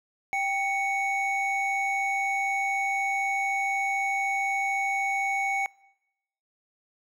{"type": "tone pair together", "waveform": "triangle", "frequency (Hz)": [785.8, 2224], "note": ["G5", "C#7"], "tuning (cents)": [4, 5], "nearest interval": "octave + tritone", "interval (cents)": 1801, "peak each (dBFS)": -26, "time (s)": [0.33, 5.66], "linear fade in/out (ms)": 0, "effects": ["noise-tail reverb RT60 0.9 s tail -24 dB re dry"]}